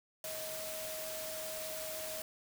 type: tone in noise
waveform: sine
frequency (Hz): 631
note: D#5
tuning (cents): +24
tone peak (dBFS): -43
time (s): 0.24-2.22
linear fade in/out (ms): 2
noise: white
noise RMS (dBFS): -43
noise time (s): 0.24-2.22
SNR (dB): -3
effects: none